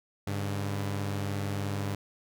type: tone pair together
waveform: sawtooth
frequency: 99.9 / 142.84 Hz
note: G2 / D3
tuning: +33 / -48 cents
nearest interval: tritone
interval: 619 cents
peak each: -27 / -34 dBFS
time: 0.27-1.95 s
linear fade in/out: 5 ms
effects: none